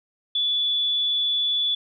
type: tone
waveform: sine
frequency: 3447 Hz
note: A7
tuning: 36 cents flat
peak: -20 dBFS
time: 0.35-1.75 s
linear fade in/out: 5 ms
effects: none